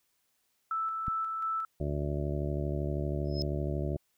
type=tone with tremolo; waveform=sine; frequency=1318.5 Hz; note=E6; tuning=in tune; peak=-29 dBFS; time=0.71-1.65 s; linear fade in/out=2 ms; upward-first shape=square; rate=2.8 Hz; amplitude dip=30%
type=click; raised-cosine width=5 ms; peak=-24 dBFS; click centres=1.082 s
type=harmonic tone; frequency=72.7 Hz; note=D2; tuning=17 cents flat; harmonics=1 / 2 / 3 / 4 / 5 / 6 / 7 / 8 / 9; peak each=-34 / -34 / -42 / -41 / -38 / -47 / -50 / -41 / -44 dBFS; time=1.8-3.97 s; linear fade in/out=5 ms
type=tone with exponential growth; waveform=sine; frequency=5140 Hz; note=E8; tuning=45 cents flat; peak=-30 dBFS; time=3.25-3.42 s; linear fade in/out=0 ms; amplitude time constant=36 ms
effects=white hiss -75 dBFS RMS until 4.17 s